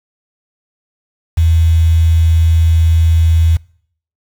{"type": "tone with quantisation", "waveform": "sine", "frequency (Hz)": 82, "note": "E2", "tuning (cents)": -9, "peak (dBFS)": -7, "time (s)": [1.37, 3.57], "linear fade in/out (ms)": 10, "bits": 5, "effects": ["noise-tail reverb RT60 0.6 s tail -24 dB re dry"]}